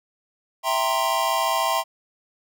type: chord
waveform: square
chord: C dominant seventh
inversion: first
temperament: equal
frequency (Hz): 659.3 / 784 / 932.3 / 1046.5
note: E5 / G5 / Bb5 / C6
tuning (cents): 0 / 0 / 0 / 0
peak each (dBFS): -27 / -28 / -27 / -25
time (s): 0.63-1.84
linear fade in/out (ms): 50
effects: none